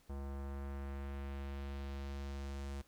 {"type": "tone with low-pass filter sweep", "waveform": "square", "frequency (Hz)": 69.3, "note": "C#2", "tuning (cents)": 0, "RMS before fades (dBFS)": -43, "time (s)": [0.09, 2.82], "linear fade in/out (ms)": 10, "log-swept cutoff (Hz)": [980, 9300], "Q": 1, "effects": ["pink hiss -69 dBFS RMS until 2.87 s"]}